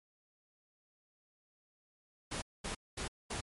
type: noise bursts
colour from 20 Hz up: pink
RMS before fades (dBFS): -39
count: 4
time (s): 2.31-3.41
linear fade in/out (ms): 10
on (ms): 110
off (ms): 220
effects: MP3 48 kbps